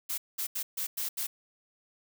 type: noise bursts at uneven times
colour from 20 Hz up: blue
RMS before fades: -33 dBFS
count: 6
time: 0.09-0.18 / 0.38-0.47 / 0.55-0.63 / 0.77-0.87 / 0.97-1.09 / 1.17-1.27 s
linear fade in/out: 10 ms
effects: none